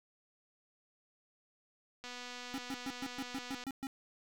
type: click train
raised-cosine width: 0.2 ms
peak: -29 dBFS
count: 394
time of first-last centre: 2.04-3.638 s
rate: 246 Hz
type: tone bursts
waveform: square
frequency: 269.7 Hz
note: C#4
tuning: 47 cents flat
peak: -38 dBFS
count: 9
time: 2.54-3.869 s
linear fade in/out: 0 ms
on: 41 ms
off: 120 ms
effects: none